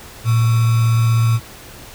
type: tone with sample-and-hold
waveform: sine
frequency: 114.5 Hz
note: A#2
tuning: 31 cents flat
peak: -11 dBFS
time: 0.24-1.4 s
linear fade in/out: 50 ms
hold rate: 1225 Hz
effects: pink hiss -38 dBFS RMS until 1.94 s